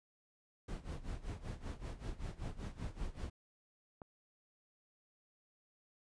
brown noise with tremolo, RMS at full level -40 dBFS, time 0.68-3.3 s, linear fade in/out 5 ms, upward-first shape sine, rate 5.2 Hz, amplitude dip 85%
click, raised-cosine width 1 ms, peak -35 dBFS, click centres 4.018 s
effects resampled to 22050 Hz

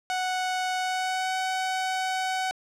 sawtooth tone with pitch glide, 740 to 751.2 Hz, F#5 to F#5, 0 to +26 cents, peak -22 dBFS, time 0.1-2.51 s, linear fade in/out 0 ms, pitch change +26 cents, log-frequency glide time 0.79-1.36 s, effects low-pass 8000 Hz 12 dB/octave

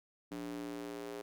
square tone with high-pass filter sweep, 58.3 Hz, A#1, 1 cent sharp, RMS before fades -43 dBFS, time 0.31-1.22 s, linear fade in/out 10 ms, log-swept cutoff 250 to 400 Hz, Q 3, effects none

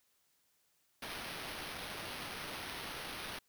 blue noise with sample-and-hold, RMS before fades -44 dBFS, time 1.02-3.39 s, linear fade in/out 5 ms, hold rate 7350 Hz, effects white hiss -75 dBFS RMS until 3.48 s

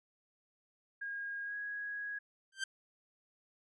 sine tone with pitch glide, 1629 to 1658.4 Hz, G#6 to G#6, -34 to -3 cents, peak -38 dBFS, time 1.01-2.19 s, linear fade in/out 10 ms, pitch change +31 cents, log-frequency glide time 1.44-1.55 s
sawtooth tone with exponential growth, 1568 Hz, G6, in tune, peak -28 dBFS, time 2.52-2.64 s, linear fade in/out 5 ms, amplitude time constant 24 ms
effects resampled to 22050 Hz

